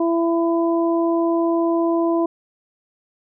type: harmonic tone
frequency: 334.7 Hz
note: E4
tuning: 26 cents sharp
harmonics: 1 / 2 / 3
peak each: -17 / -23 / -27 dBFS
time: 0-2.26 s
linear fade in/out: 5 ms
effects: none